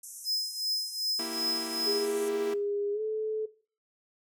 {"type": "band-pass noise", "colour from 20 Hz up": "white", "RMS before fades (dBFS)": -45, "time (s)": [0.03, 2.29], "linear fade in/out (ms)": 5, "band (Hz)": [5700, 12000], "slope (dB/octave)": 96}
{"type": "tone with tremolo", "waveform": "square", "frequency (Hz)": 5100, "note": "D#8", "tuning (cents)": 42, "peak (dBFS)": -26, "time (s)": [0.24, 2.09], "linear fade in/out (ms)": 50, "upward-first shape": "triangle", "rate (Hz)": 2.6, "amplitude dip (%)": 80}
{"type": "chord", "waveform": "sawtooth", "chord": "E diminished", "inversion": "second", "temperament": "equal", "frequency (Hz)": [233.1, 329.6, 392], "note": ["Bb3", "E4", "G4"], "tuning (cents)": [0, 0, 0], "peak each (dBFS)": [-37, -34, -39], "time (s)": [1.19, 2.54], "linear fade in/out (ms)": 5}
{"type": "tone with pitch glide", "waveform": "sine", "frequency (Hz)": [407.5, 434.2], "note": ["G#4", "A4"], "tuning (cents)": [-33, -23], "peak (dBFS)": -29, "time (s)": [1.86, 3.46], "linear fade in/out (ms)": 10, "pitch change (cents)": 110, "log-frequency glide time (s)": [2.92, 3.01]}
{"effects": ["noise-tail reverb RT60 0.4 s tail -18 dB re dry"]}